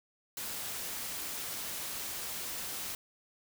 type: noise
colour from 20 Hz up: white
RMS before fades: -39 dBFS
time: 0.37-2.95 s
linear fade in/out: 2 ms
effects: none